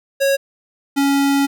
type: tone pair in turn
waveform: square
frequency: 550 / 278.8 Hz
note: C#5 / C#4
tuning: -14 / +10 cents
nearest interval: octave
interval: 1176 cents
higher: first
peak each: -14 dBFS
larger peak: neither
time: 0.2-0.37 / 0.96-1.47 s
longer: second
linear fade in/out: 20 ms
effects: none